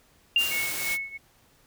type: tone with exponential decay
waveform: sine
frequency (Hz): 2794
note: F7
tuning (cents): 0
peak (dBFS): -16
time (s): 0.36-0.73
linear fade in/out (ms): 2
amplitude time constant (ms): 80
type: noise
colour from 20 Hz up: white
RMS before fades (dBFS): -32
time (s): 0.37-0.98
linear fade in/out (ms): 50
type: tone with tremolo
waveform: sine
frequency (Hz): 2200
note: C#7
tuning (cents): -14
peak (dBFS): -25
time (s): 0.5-1.18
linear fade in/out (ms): 20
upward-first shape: triangle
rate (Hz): 2.9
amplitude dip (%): 90
effects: pink hiss -61 dBFS RMS until 1.66 s